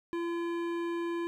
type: tone with hard clipping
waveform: sine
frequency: 340.4 Hz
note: F4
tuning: 44 cents flat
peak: -33 dBFS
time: 0.13-1.27 s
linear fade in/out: 0 ms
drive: 14 dB
effects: none